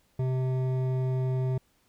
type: tone with hard clipping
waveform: sine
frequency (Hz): 129.4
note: C3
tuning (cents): -19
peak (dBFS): -27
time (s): 0.19-1.58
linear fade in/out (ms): 5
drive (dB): 11
effects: pink hiss -68 dBFS RMS until 1.88 s

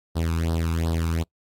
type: tone with flanger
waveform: sawtooth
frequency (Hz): 82.41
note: E2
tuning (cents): 0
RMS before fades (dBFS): -24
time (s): 0.15-1.24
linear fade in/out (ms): 20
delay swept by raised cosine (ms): 0.21 to 0.82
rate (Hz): 2.7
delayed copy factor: +0.9
effects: noise-tail reverb RT60 0.1 s tail -25 dB re dry + AAC 48 kbps

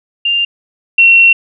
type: tone pair in turn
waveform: sine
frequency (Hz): 2794 / 2725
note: F7 / F7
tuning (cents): 0 / -43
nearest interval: unison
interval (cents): 43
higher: first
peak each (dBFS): -10 / -3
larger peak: second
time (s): 0.25-0.45 / 0.98-1.33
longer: second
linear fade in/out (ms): 5
effects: none

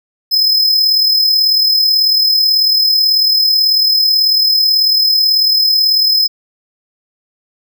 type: tone with amplitude modulation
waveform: square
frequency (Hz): 5100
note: D#8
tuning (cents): +42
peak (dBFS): -7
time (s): 0.31-6.28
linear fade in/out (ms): 20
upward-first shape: sine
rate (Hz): 38.2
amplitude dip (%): 45
effects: none

